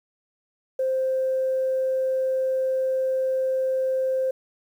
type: tone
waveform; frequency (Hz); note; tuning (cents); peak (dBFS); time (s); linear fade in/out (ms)
sine; 523.3; C5; 0; -20; 0.79-4.31; 5
effects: tanh soft clip ceiling -16 dBFS + 9-bit